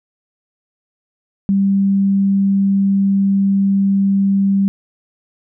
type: tone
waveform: sine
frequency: 196.5 Hz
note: G3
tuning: 4 cents sharp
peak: -11 dBFS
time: 1.49-4.68 s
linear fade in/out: 0 ms
effects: none